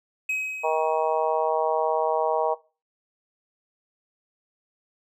triangle tone with exponential decay, 2539 Hz, D#7, 34 cents sharp, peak -21 dBFS, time 0.29-1.49 s, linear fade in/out 5 ms, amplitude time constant 260 ms
harmonic tone, 158.2 Hz, D#3, 29 cents sharp, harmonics 3 / 4 / 5 / 6 / 7, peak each -27 / -26 / -27 / -26 / -33 dBFS, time 0.63-2.55 s, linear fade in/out 20 ms
effects noise-tail reverb RT60 0.3 s tail -18 dB re dry

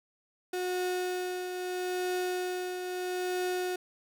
35% pulse tone with tremolo, 363.8 Hz, F#4, 29 cents flat, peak -27 dBFS, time 0.53-3.76 s, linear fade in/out 5 ms, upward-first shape triangle, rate 0.77 Hz, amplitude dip 50%, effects none

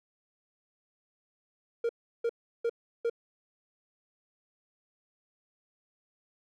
triangle tone bursts, 466.2 Hz, A#4, in tune, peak -24 dBFS, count 4, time 1.84-3.098 s, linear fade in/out 5 ms, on 52 ms, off 350 ms, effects none

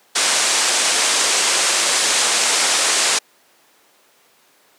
white low-pass noise, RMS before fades -17 dBFS, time 0.15-3.19 s, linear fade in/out 10 ms, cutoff 9100 Hz, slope 48 dB/octave, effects pink hiss -54 dBFS RMS until 4.78 s + high-pass 400 Hz 12 dB/octave

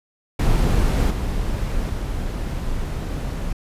brown noise with level steps, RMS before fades -17 / -23 / -25 dBFS, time 0.39-3.53 s, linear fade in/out 5 ms, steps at 1.1 / 1.89 s, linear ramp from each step 10 ms, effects resampled to 32000 Hz

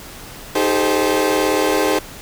30% pulse chord, A half-diminished seventh, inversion second, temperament equal with one note detuned, 311.1 / 392 / 430.2 / 523.3 Hz, Eb4 / G4 / A4 / C5, 0 / 0 / -39 / 0 cents, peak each -18 dBFS, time 0.55-1.99 s, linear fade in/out 5 ms, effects pink hiss -36 dBFS RMS until 2.21 s

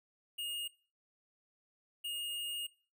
square tone bursts at uneven times, 2849 Hz, F7, 34 cents sharp, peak -38 dBFS, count 2, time 0.38-0.68 / 2.04-2.67 s, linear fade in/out 10 ms, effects noise-tail reverb RT60 0.4 s tail -20 dB re dry

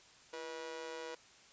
sawtooth tone with amplitude modulation, 485.5 Hz, B4, 30 cents flat, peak -35 dBFS, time 0.33-1.15 s, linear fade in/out 5 ms, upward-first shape sine, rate 148 Hz, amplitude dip 85%, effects white hiss -61 dBFS RMS until 1.52 s + resampled to 16000 Hz

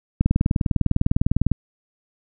click train, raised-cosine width 5 ms, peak -5 dBFS, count 27, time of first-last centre 0.21-1.517 s, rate 19.9 Hz, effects none

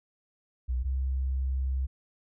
sine tone pair in turn, 62.3 / 65.81 Hz, B1 / C2, +16 / +11 cents, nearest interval minor second, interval 95 cents, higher second, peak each -26 dBFS, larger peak neither, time 0.68-0.84 / 0.84-1.87 s, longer second, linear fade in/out 20 ms, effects none

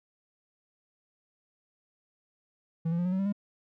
triangle tone with pitch steps, 164 / 169.88 / 175.97 / 182.28 / 188.82 / 195.59 / 202.6 Hz, E3 / F3 / F3 / F#3 / F#3 / G3 / G#3, -9 / -48 / +13 / -26 / +35 / -4 / -43 cents, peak -24 dBFS, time 2.85-3.326 s, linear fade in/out 10 ms, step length 68 ms, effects none

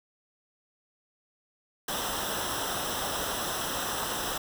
pink noise with comb filter, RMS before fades -32 dBFS, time 1.88-4.38 s, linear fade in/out 5 ms, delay 0.44 ms, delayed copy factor -0.75, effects none

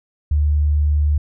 sine tone, 74.2 Hz, D2, 18 cents sharp, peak -13 dBFS, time 0.31-1.18 s, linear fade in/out 5 ms, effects none

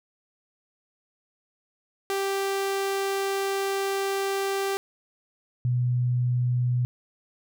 sawtooth / sine tone pair in turn, 392 / 123.47 Hz, G4 / B2, 0 / 0 cents, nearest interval octave + minor sixth, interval 2000 cents, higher first, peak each -21 dBFS, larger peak neither, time 2.1-4.77 / 5.65-6.85 s, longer first, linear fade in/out 0 ms, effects none

